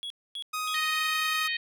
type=tone bursts; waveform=triangle; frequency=3346 Hz; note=G#7; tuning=12 cents sharp; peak=-32 dBFS; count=3; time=0.03-0.746 s; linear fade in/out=0 ms; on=72 ms; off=250 ms
type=tone with pitch glide; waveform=sawtooth; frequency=1252 to 1260 Hz; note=D#6 to D#6; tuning=+10 to +21 cents; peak=-26 dBFS; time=0.53-1.48 s; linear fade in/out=10 ms; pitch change=+11 cents; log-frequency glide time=0.74-1.15 s
type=harmonic tone; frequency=622.3 Hz; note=D#5; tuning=in tune; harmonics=3 / 4 / 5 / 6 / 7; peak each=-31 / -33 / -35 / -37 / -38 dBFS; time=0.74-1.57 s; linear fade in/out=5 ms
effects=none